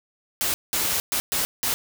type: noise bursts at uneven times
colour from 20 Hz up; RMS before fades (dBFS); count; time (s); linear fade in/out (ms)
white; -24; 5; 0.41-0.54 / 0.73-1 / 1.12-1.2 / 1.32-1.45 / 1.63-1.74; 0
effects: none